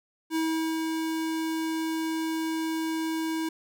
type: tone with ADSR envelope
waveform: square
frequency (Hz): 321.6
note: E4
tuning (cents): -43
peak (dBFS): -25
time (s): 0.3-3.49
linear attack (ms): 56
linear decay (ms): 430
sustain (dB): -3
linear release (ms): 5
effects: none